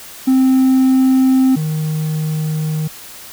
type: tone pair in turn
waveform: triangle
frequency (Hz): 261.6 / 155.55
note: C4 / D#3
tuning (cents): 0 / 0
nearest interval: major sixth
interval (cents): 900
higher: first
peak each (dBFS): -6 / -14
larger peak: first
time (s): 0.27-1.56 / 1.56-2.88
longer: second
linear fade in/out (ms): 10
effects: tanh soft clip ceiling -2 dBFS + white hiss -35 dBFS RMS until 3.32 s